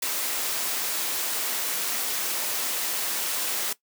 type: high-pass noise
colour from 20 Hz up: white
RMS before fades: -28 dBFS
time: 0.02-3.73 s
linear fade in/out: 5 ms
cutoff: 290 Hz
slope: 12 dB/octave
effects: noise-tail reverb RT60 0.1 s tail -18 dB re dry